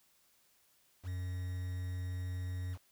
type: tone with quantisation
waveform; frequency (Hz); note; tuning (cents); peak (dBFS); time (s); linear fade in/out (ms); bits
triangle; 90.7; F#2; -34; -34; 1.03-2.78; 50; 9
effects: white hiss -70 dBFS RMS until 2.91 s